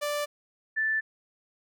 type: tone pair in turn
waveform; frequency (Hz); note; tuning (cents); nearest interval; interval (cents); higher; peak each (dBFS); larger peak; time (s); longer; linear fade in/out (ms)
sawtooth / sine; 587.3 / 1759.9; D5 / A6; 0 / 0; octave + perfect fifth; 1900; second; -24; neither; 0.01-0.26 / 0.76-1.01; neither; 20
effects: none